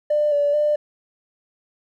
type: tone with vibrato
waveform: triangle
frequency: 587.3 Hz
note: D5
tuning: in tune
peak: -12 dBFS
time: 0.1-0.76 s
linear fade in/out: 10 ms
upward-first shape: square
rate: 2.3 Hz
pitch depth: 27 cents each way
effects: tanh soft clip ceiling -14 dBFS